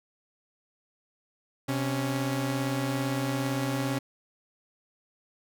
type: tone pair together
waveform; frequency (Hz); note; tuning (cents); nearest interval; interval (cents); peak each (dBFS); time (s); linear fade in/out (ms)
sawtooth; 129.77 / 277.2; C3 / C#4; -14 / 0; octave + minor second; 1314; -26 / -26; 1.68-3.99; 10
effects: none